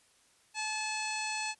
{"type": "harmonic tone", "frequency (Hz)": 863, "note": "A5", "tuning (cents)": -34, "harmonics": [1, 2, 3, 4, 5, 6, 7, 8, 9, 10], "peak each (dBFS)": [-38, -43, -37, -49, -41, -51, -46, -51, -44, -49], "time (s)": [0.54, 1.55], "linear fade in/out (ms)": 50, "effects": ["white hiss -66 dBFS RMS until 1.59 s", "resampled to 24000 Hz"]}